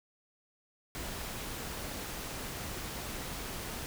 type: noise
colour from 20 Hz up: pink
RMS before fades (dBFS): -40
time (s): 0.95-3.86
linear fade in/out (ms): 0
effects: none